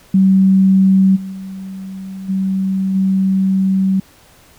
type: tone with level steps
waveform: sine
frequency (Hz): 191.2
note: G3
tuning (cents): -43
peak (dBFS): -7 / -23 / -25 / -14 / -11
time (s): 0.14-4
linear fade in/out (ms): 5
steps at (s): 1.15 / 1.31 / 2.28 / 2.94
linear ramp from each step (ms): 20
effects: pink hiss -47 dBFS RMS until 4.58 s